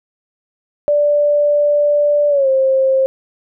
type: tone with pitch glide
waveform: sine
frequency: 586 to 531.2 Hz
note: D5 to C5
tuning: -4 to +26 cents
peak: -10 dBFS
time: 0.88-3.06 s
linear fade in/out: 0 ms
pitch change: -170 cents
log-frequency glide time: 2.29-2.48 s
effects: none